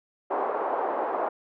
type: band-pass noise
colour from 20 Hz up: white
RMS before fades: -28 dBFS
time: 0.3-1.29 s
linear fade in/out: 10 ms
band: 390 to 960 Hz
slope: 24 dB/octave
effects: none